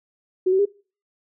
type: tone with pitch steps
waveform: sine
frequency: 370.4 / 380.4 / 404.7 Hz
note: F#4 / F#4 / G#4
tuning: +2 / +48 / -45 cents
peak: -15 dBFS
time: 0.46-0.655 s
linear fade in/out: 10 ms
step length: 65 ms
effects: noise-tail reverb RT60 0.4 s tail -25 dB re dry